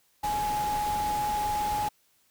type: tone in noise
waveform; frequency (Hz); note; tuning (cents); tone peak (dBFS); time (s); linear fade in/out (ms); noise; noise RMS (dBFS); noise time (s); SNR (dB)
sine; 837; G#5; +13; -26; 0.23-1.89; 10; pink; -37; 0.23-1.89; +8
effects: white hiss -67 dBFS RMS until 2.3 s